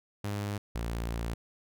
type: tone pair in turn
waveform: sawtooth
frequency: 102.3 / 57.41 Hz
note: G#2 / A#1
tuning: -26 / -26 cents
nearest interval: minor seventh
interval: 1000 cents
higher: first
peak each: -28 dBFS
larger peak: neither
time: 0.24-0.58 / 0.75-1.34 s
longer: second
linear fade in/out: 5 ms
effects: none